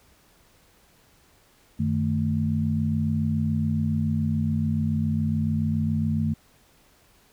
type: tone cluster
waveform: sine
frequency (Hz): 93.9 / 154.2 / 221.3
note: F#2 / D#3 / A3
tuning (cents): +26 / -15 / +10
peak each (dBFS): -27 / -26 / -25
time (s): 1.79-6.34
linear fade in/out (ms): 10
effects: pink hiss -59 dBFS RMS until 7.32 s